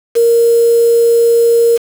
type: tone with quantisation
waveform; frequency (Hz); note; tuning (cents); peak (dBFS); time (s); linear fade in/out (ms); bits
sine; 466.2; A#4; 0; -6; 0.15-1.78; 20; 4
effects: none